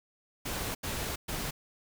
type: noise bursts at uneven times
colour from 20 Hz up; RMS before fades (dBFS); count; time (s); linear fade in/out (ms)
pink; -35; 3; 0.45-0.75 / 0.83-1.16 / 1.28-1.51; 10
effects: none